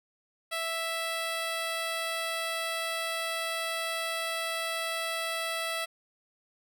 10% pulse tone, 659.3 Hz, E5, in tune, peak -22 dBFS, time 0.51-5.86 s, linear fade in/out 20 ms, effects none

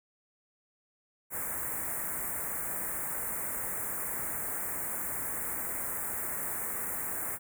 white band-stop noise, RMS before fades -35 dBFS, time 1.3-7.39 s, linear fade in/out 50 ms, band 2100 to 7800 Hz, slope 48 dB/octave, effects none

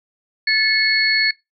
sine tone cluster, 1742 / 2192 / 4382 Hz, A6 / C#7 / C#8, -18 / -20 / -21 cents, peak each -19 dBFS, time 0.47-1.31 s, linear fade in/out 5 ms, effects noise-tail reverb RT60 0.2 s tail -21 dB re dry

